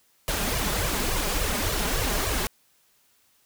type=noise with flanger; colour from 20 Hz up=pink; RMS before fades=-26 dBFS; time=0.28-2.47 s; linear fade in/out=0 ms; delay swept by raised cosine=1.7 to 5 ms; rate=3.5 Hz; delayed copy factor=+1; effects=white hiss -64 dBFS RMS until 3.45 s